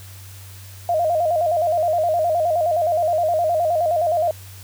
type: tone with vibrato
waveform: sine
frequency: 659.3 Hz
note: E5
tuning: in tune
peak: -16 dBFS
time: 0.89-4.31 s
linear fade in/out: 2 ms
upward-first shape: square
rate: 9.6 Hz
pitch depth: 93 cents each way
effects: added 96 Hz sine -38 dBFS peak until 4.63 s + white hiss -44 dBFS RMS until 4.63 s